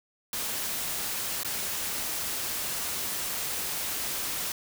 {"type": "noise with dropouts", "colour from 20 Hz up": "white", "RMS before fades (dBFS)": -32, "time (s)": [0.33, 4.52], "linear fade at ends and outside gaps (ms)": 2, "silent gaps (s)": [1.433, 1.447], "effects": []}